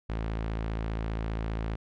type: tone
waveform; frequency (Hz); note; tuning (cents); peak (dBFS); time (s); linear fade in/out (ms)
sawtooth; 55; A1; 0; -26; 0.09-1.76; 10
effects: low-pass 3000 Hz 12 dB/octave